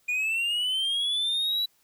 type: linear sweep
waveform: triangle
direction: up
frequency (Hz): 2430 to 3951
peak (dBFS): -23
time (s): 0.08-1.66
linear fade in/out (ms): 10
effects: white hiss -66 dBFS RMS until 1.83 s